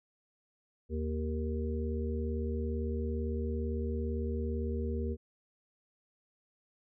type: harmonic tone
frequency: 77.78 Hz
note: D#2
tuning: in tune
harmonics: 1 / 3 / 5 / 6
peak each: -33 / -38 / -40 / -41 dBFS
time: 0.89-5.17 s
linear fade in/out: 50 ms
effects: none